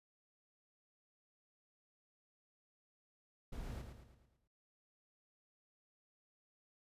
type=noise with echo; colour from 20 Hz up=brown; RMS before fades=-45 dBFS; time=3.52-3.82 s; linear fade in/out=10 ms; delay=110 ms; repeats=6; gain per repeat=-6 dB; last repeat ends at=4.48 s; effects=resampled to 32000 Hz